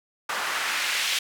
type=noise with band-pass filter sweep; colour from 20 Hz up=white; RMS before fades=-27 dBFS; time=0.29-1.19 s; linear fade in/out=5 ms; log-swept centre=1100 to 3000 Hz; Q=1.3; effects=none